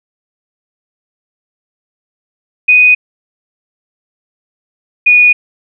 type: tone pair in turn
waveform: sine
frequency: 2489 / 2460 Hz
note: D#7 / D#7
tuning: 0 / -20 cents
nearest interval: unison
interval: 20 cents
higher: first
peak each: -3 dBFS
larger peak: neither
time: 2.68-2.95 / 5.06-5.33 s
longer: neither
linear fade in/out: 10 ms
effects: none